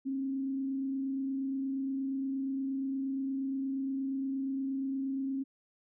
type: tone with frequency modulation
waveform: sine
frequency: 269.5 Hz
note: C#4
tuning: 49 cents flat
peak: -31 dBFS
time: 0.05-5.44 s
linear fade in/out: 20 ms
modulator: 28.5 Hz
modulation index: 0.23
effects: none